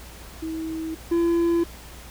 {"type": "tone pair in turn", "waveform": ["sine", "triangle"], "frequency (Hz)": [321.5, 338.9], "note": ["E4", "E4"], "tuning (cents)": [-43, 48], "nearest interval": "minor second", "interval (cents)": 91, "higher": "second", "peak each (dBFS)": [-27, -16], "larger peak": "second", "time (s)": [[0.42, 0.95], [1.11, 1.64]], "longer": "neither", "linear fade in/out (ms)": 10, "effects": ["added 60 Hz sine -42 dBFS peak until 2.1 s", "pink hiss -44 dBFS RMS until 2.1 s"]}